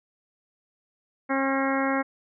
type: harmonic tone with a mistuned harmonic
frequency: 270 Hz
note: C#4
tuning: 45 cents flat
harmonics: 1 / 2 / 3 / 4 / 5 / 6 / 7 / 8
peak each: -26 / -29 / -31 / -32 / -33 / -34 / -34 / -35 dBFS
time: 1.29-2.03 s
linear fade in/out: 20 ms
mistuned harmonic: 5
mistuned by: +20 cents
effects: none